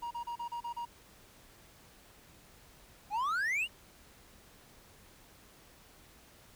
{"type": "tone bursts", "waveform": "triangle", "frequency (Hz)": 947, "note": "A#5", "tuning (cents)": 27, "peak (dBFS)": -34, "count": 7, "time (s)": [0.02, 0.854], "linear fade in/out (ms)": 10, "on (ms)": 90, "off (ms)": 34}
{"type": "exponential sweep", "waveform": "triangle", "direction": "up", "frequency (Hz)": [784, 2979], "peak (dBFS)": -28, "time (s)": [3.1, 3.68], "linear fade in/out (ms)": 50}
{"effects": ["pink hiss -59 dBFS RMS until 6.55 s"]}